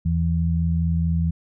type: tone pair together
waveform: sine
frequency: 81.7 / 166.16 Hz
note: E2 / E3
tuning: -15 / +14 cents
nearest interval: octave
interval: 1229 cents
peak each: -21 dBFS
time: 0.05-1.31 s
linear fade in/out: 10 ms
effects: none